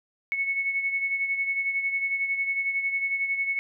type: beating tone pair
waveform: sine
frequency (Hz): 2204 / 2215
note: C#7 / C#7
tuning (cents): -11 / -2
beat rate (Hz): 11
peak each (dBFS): -25 / -33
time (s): 0.32-3.59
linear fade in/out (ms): 0
effects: none